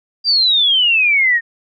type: exponential sweep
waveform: sine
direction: down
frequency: 4800 to 1821 Hz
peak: -10 dBFS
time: 0.24-1.41 s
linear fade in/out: 50 ms
effects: none